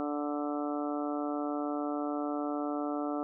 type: harmonic tone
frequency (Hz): 146.83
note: D3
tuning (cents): 0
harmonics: 2 / 3 / 4 / 5 / 6 / 7 / 8 / 9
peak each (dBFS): -33 / -41 / -39 / -39 / -48 / -50 / -44 / -43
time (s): 0-3.23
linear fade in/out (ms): 0
effects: none